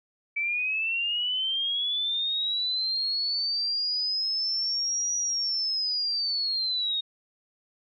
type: linear two-way sweep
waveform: sine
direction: up then down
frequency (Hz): 2298 to 5810 to 3706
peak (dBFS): -25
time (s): 0.36-7.01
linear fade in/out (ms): 10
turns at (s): 5.16
effects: none